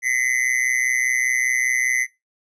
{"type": "tone with amplitude modulation", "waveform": "square", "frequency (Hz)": 2030, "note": "B6", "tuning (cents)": 47, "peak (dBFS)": -15, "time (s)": [0.02, 2.07], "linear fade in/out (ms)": 50, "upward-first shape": "sine", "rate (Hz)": 125, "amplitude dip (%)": 85, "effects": ["noise-tail reverb RT60 0.2 s tail -19 dB re dry", "resampled to 22050 Hz"]}